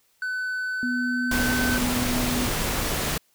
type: tone with pitch glide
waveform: triangle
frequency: 1506 to 1528.8 Hz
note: F#6 to G6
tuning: +30 to -44 cents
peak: -24 dBFS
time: 0.22-1.78 s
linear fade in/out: 2 ms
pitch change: +26 cents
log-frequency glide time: 0.66-1.39 s
type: tone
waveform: sine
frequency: 246.9 Hz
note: B3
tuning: in tune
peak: -25 dBFS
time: 0.83-2.46 s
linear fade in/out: 0 ms
type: noise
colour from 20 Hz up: pink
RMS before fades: -26 dBFS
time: 1.31-3.18 s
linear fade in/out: 5 ms
effects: white hiss -65 dBFS RMS until 3.34 s